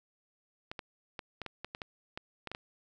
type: clicks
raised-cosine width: 0.3 ms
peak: -23 dBFS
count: 12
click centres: 0.715 / 0.792 / 1.192 / 1.417 / 1.463 / 1.646 / 1.749 / 1.818 / 2.175 / 2.473 / 2.516 / 2.549 s
effects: none